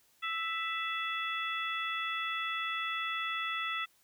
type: harmonic tone with a mistuned harmonic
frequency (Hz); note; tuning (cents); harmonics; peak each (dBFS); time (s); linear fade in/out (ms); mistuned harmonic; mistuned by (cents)
660; E5; +2; 2 / 3 / 4 / 5; -36 / -38 / -39 / -40; 0.22-3.86; 20; 5; +51
effects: white hiss -68 dBFS RMS until 4.03 s